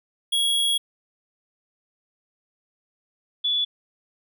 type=tone pair in turn; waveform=square / sine; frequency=3322 / 3437 Hz; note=G#7 / A7; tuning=0 / -41 cents; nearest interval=minor second; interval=59 cents; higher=second; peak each=-20 dBFS; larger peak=neither; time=0.32-0.78 / 3.44-3.65 s; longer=first; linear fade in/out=10 ms; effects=none